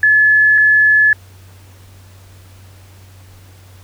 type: tone pair in turn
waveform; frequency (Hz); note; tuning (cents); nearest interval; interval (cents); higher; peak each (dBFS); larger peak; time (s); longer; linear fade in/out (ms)
sine; 1717 / 1717; A6 / A6; -43 / -43; unison; 0; neither; -7; neither; 0.03-0.58 / 0.58-1.13; neither; 2
effects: added 94 Hz sine -39 dBFS peak until 3.83 s + pink hiss -47 dBFS RMS until 3.83 s